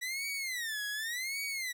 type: tone with vibrato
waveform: sawtooth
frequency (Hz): 1940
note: B6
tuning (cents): -31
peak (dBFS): -31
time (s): 0.01-1.73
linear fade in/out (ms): 20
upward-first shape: sine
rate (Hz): 0.88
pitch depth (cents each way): 260
effects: none